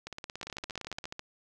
two click trains, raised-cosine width 0.2 ms, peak -22 / -21 dBFS, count 18 / 12, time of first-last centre 0.07-1.041 / 0.43-1.194 s, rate 17.5 / 14.4 Hz, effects none

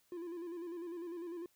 triangle tone with vibrato, 343.5 Hz, F4, 29 cents flat, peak -39 dBFS, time 0.12-1.46 s, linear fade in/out 2 ms, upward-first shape square, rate 10 Hz, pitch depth 56 cents each way, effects white hiss -73 dBFS RMS until 1.55 s

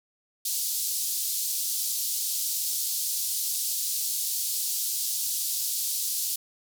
white band-pass noise, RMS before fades -29 dBFS, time 0.45-6.36 s, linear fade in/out 5 ms, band 4100 to 16000 Hz, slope 24 dB/octave, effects none

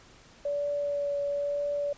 sine tone with vibrato, 574 Hz, D5, 40 cents flat, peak -27 dBFS, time 0.45-1.93 s, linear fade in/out 5 ms, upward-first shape triangle, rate 1 Hz, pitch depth 14 cents each way, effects pink hiss -55 dBFS RMS until 1.97 s + resampled to 16000 Hz

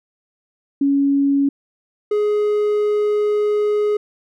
sine / triangle tone pair in turn, 279.2 / 418.3 Hz, C#4 / G#4, +13 / +12 cents, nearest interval perfect fifth, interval 699 cents, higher second, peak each -13 dBFS, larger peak neither, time 0.81-1.49 / 2.11-3.97 s, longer second, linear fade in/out 5 ms, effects none

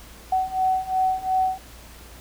sine beating tone pair, 750 / 752.8 Hz, F#5 / F#5, +23 / +30 cents, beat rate 2.8 Hz, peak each -24 / -22 dBFS, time 0.32-1.58 s, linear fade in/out 5 ms, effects added 58 Hz sine -46 dBFS peak until 2.2 s + pink hiss -46 dBFS RMS until 2.2 s

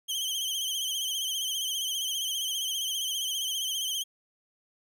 sawtooth tone with vibrato, 3126 Hz, G7, 6 cents flat, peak -26 dBFS, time 0.08-4.04 s, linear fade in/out 20 ms, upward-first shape triangle, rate 15 Hz, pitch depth 86 cents each way, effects none

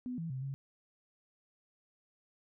sine tone with pitch steps, 249.8 / 165.2 / 130.9 / 136.7 Hz, B3 / E3 / C3 / C#3, +20 / +4 / +1 / -24 cents, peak -36 dBFS, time 0.06-0.54 s, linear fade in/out 0 ms, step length 120 ms, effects none

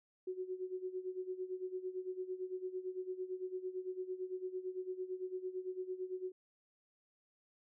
sine tone with tremolo, 370 Hz, F#4, in tune, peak -36 dBFS, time 0.27-6.32 s, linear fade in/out 5 ms, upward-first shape sine, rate 8.9 Hz, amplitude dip 80%, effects none

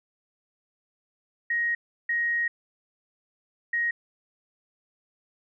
sine tone bursts at uneven times, 1880 Hz, A#6, 14 cents sharp, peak -23 dBFS, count 3, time 1.5-1.75 / 2.09-2.48 / 3.73-3.91 s, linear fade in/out 5 ms, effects none

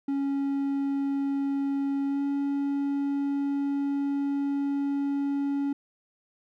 triangle tone with pitch glide, 277.4 to 280.8 Hz, C#4 to C#4, +1 to +22 cents, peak -23 dBFS, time 0.08-5.73 s, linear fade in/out 5 ms, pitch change +21 cents, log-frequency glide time 2.07-2.22 s, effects none

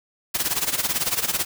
white noise with tremolo, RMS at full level -21 dBFS, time 0.34-1.45 s, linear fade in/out 10 ms, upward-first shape sine, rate 18 Hz, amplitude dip 80%, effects none

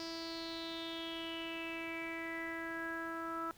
sawtooth tone with low-pass filter sweep, 329.6 Hz, E4, in tune, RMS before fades -42 dBFS, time 0-3.51 s, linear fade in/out 0 ms, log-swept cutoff 5000 to 1300 Hz, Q 7.4, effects pink hiss -62 dBFS RMS until 3.57 s

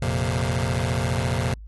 sawtooth chord, F suspended fourth, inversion none, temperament just, 87.31 / 116.41 / 130.96 Hz, F2 / Bb2 / C3, 0 / -2 / +2 cents, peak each -22 dBFS, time 0.02-1.54 s, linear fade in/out 5 ms, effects added 53 Hz sine -37 dBFS peak until 1.67 s + AAC 32 kbps

